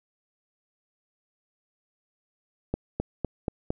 accelerating click train, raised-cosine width 2 ms, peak -13 dBFS, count 5, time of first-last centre 2.74-3.705 s, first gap 260 ms, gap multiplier 0.95, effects none

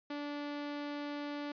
sawtooth tone, 290.8 Hz, D4, 17 cents flat, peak -34 dBFS, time 0.1-1.52 s, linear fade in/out 5 ms, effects resampled to 11025 Hz

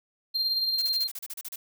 triangle tone with tremolo, 4186 Hz, C8, in tune, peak -21 dBFS, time 0.34-1.08 s, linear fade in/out 20 ms, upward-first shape triangle, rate 18 Hz, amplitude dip 50%
blue noise bursts, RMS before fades -37 dBFS, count 11, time 0.78-1.56 s, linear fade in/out 5 ms, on 40 ms, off 34 ms
effects none

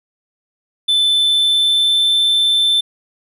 triangle tone with pitch glide, 3520 to 3542 Hz, A7 to A7, 0 to +11 cents, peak -10 dBFS, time 0.88-2.81 s, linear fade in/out 10 ms, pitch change +11 cents, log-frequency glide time 1.02-2.15 s, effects none

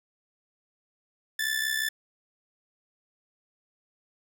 sawtooth tone with amplitude modulation, 1753 Hz, A6, 7 cents flat, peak -20 dBFS, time 1.39-1.89 s, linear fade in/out 5 ms, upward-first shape sine, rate 65.6 Hz, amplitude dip 65%, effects none

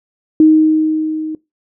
sine tone with level ramp, 312.6 Hz, D#4, 8 cents sharp, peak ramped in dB -3 to -20 dBFS, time 0.4-1.35 s, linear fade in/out 2 ms, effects noise-tail reverb RT60 0.2 s tail -21 dB re dry

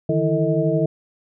sine tone cluster, 150.2 / 162.2 / 329.5 / 447.2 / 634 Hz, D3 / E3 / E4 / A4 / D#5, +39 / -28 / -1 / +28 / +32 cents, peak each -23 dBFS, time 0.09-0.86 s, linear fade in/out 5 ms, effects none

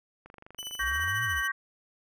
click train, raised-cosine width 0.5 ms, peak -33 dBFS, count 21, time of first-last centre 0.26-1.08 s, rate 24.4 Hz
sawtooth tone with tremolo, 2991 Hz, F#7, 18 cents sharp, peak -31 dBFS, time 0.58-1.48 s, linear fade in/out 10 ms, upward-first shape sine, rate 14 Hz, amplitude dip 65%
sine exponential two-way sweep, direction up then down, 55 to 123.47 to 55 Hz, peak -35 dBFS, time 0.79-1.43 s, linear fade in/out 50 ms, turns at 1.24 s
sine chord, G diminished, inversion second, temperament just, 1128.9 / 1568 / 1881.6 Hz, Db6 / G6 / Bb6, +31 / 0 / +16 cents, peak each -35 / -30 / -31 dBFS, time 0.79-1.52 s, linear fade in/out 10 ms
effects none

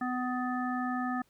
harmonic tone, 250.7 Hz, B3, 26 cents sharp, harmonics 1 / 3 / 5 / 7, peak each -32 / -36 / -37 / -40 dBFS, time 0.01-1.22 s, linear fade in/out 5 ms, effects pink hiss -69 dBFS RMS until 1.29 s

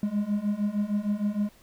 triangle beating tone pair, 202.9 / 209.4 Hz, G#3 / G#3, -40 / +15 cents, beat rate 6.5 Hz, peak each -27 / -25 dBFS, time 0.03-1.49 s, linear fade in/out 2 ms, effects pink hiss -58 dBFS RMS until 1.62 s

